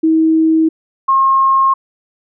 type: tone pair in turn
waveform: sine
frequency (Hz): 320.1 / 1074.7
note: D#4 / C6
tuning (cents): +49 / +46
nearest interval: octave + major sixth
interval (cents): 2097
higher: second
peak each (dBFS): -8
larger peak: neither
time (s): 0.03-0.69 / 1.08-1.74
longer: neither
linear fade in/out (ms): 10
effects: none